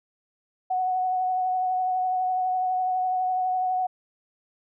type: tone with vibrato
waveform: sine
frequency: 740 Hz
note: F#5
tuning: in tune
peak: -22 dBFS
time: 0.7-3.87 s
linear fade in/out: 10 ms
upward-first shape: triangle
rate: 12 Hz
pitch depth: 21 cents each way
effects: none